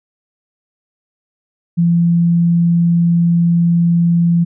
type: tone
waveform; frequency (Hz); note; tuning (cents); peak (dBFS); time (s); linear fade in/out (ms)
sine; 170.4; F3; -42; -9; 1.77-4.45; 20
effects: none